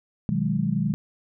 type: chord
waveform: sine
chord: G# minor seventh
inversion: first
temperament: equal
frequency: 123.47 / 155.56 / 185 / 207.7 Hz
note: B2 / D#3 / F#3 / G#3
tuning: 0 / 0 / 0 / 0 cents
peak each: -30 / -26 / -27 / -26 dBFS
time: 0.29-0.94 s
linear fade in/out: 0 ms
effects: none